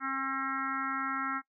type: harmonic tone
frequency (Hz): 268.8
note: C4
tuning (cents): +47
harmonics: 1 / 3 / 4 / 5 / 6 / 7 / 8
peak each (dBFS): -39 / -44 / -40 / -33 / -42 / -42 / -45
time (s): 0-1.42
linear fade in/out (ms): 50
effects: noise-tail reverb RT60 0.1 s tail -19 dB re dry